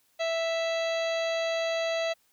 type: harmonic tone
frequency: 659.3 Hz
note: E5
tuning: in tune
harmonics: 1 / 2 / 3 / 4 / 5 / 6 / 7 / 9 / 10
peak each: -27 / -41 / -37 / -38 / -41 / -40 / -46 / -53 / -48 dBFS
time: 0.19-2.14 s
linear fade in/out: 20 ms
effects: white hiss -68 dBFS RMS until 2.32 s